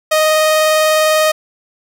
sawtooth tone with vibrato, 622.3 Hz, D#5, in tune, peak -6 dBFS, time 0.11-1.32 s, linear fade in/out 10 ms, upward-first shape sine, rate 20 Hz, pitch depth 14 cents each way, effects none

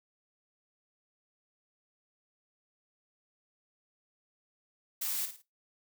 blue noise with echo, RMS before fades -34 dBFS, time 5.01-5.26 s, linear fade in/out 10 ms, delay 54 ms, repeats 3, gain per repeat -9 dB, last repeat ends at 5.422 s, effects noise-tail reverb RT60 0.2 s tail -17 dB re dry

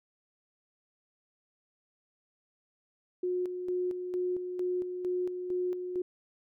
sine tone with tremolo, 361.7 Hz, F#4, 39 cents flat, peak -28 dBFS, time 3.23-6.02 s, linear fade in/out 5 ms, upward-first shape square, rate 2.2 Hz, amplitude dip 50%, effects none

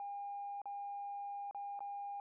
sine tone with dropouts, 807 Hz, G#5, 50 cents flat, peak -40 dBFS, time 0-2.2 s, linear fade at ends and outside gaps 1 ms, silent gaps 0.617-0.656 / 1.511-1.547 / 1.792-1.805 s, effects tanh soft clip ceiling -36 dBFS

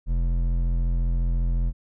sine tone with hard clipping, 42.75 Hz, F1, 36 cents flat, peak -22 dBFS, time 0.06-1.73 s, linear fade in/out 50 ms, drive 9 dB, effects none

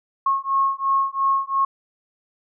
sine beating tone pair, 1087 / 1089.9 Hz, C#6 / C#6, -34 / -30 cents, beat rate 2.9 Hz, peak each -21 dBFS, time 0.26-1.65 s, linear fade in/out 5 ms, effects none

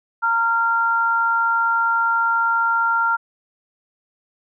sine tone pair together, 920 / 1385.2 Hz, A#5 / F6, -23 / -15 cents, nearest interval perfect fifth, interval 708 cents, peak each -21 / -17 dBFS, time 0.22-3.17 s, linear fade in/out 20 ms, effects none

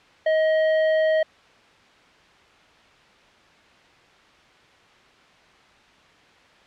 sine tone with hard clipping, 631 Hz, D#5, 24 cents sharp, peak -19 dBFS, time 0.26-1.23 s, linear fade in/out 5 ms, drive 10 dB, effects white hiss -53 dBFS RMS until 6.66 s + low-pass 3000 Hz 12 dB/octave

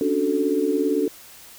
sine chord, D major seventh, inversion third, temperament equal with one note detuned, 276.2 / 293.7 / 370 / 440 Hz, C#4 / D4 / F#4 / A4, -6 / 0 / 0 / 0 cents, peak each -27 / -23 / -25 / -23 dBFS, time 0.01-1.08 s, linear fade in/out 2 ms, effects white hiss -45 dBFS RMS until 1.58 s

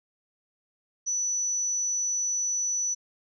sine tone, 5950 Hz, F#8, 9 cents sharp, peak -25 dBFS, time 1.06-2.95 s, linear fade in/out 20 ms, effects none

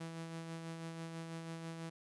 sawtooth tone with tremolo, 164.5 Hz, E3, 3 cents flat, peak -38 dBFS, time 0-1.9 s, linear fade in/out 10 ms, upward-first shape sine, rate 6.1 Hz, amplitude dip 35%, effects resampled to 24000 Hz

